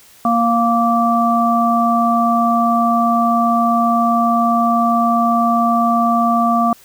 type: harmonic tone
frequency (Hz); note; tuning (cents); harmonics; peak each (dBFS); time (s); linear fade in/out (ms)
233.1; A#3; 0; 1 / 3 / 5; -16 / -16 / -16; 0.25-6.73; 2
effects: white hiss -46 dBFS RMS until 6.84 s